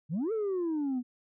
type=exponential two-way sweep; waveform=sine; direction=up then down; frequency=139.3 to 457 to 240.4 Hz; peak=-26 dBFS; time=0.09-1.03 s; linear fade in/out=50 ms; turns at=0.32 s; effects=tanh soft clip ceiling -27 dBFS